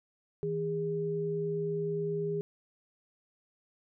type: tone pair together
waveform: sine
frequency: 160.8 / 408.1 Hz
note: E3 / G#4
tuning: -43 / -30 cents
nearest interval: octave + major third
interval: 1613 cents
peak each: -35 / -31 dBFS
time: 0.43-2.41 s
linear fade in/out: 0 ms
effects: none